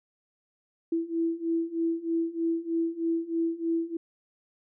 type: beating tone pair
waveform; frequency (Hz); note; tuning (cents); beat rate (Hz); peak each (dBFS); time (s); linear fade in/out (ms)
sine; 329.6 / 332.8; E4 / E4; 0 / +17; 3.2; -30 / -28; 0.92-3.97; 5
effects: none